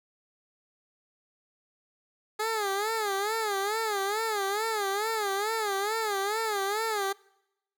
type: tone with vibrato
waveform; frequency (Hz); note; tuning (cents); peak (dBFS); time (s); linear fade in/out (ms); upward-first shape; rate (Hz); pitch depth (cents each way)
15% pulse; 418.8; G#4; +15; -21; 2.39-7.13; 10; sine; 2.3; 130
effects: noise-tail reverb RT60 0.9 s tail -25 dB re dry